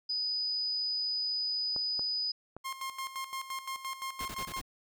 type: tone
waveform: sine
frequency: 4978 Hz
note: D#8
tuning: in tune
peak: -30 dBFS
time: 0.09-2.32 s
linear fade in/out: 10 ms
type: clicks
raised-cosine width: 1 ms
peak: -29 dBFS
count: 3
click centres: 1.763 / 1.994 / 2.566 s
type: tone with tremolo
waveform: sawtooth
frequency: 1065 Hz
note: C6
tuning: 30 cents sharp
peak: -31 dBFS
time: 2.64-4.61 s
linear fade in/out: 20 ms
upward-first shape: square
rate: 5.8 Hz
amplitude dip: 70%
type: noise bursts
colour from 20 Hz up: pink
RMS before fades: -42 dBFS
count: 5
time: 4.2-4.615 s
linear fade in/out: 5 ms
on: 55 ms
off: 35 ms
effects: none